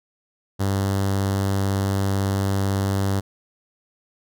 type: tone with notch filter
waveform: sawtooth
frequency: 98 Hz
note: G2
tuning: in tune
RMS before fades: -22 dBFS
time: 0.59-3.21 s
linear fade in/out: 20 ms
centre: 2400 Hz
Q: 1.6
effects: none